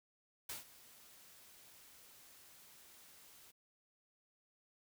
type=noise with ADSR envelope; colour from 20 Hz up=white; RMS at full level=-43 dBFS; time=0.49-3.52 s; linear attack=5 ms; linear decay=140 ms; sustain=-18 dB; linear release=19 ms; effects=none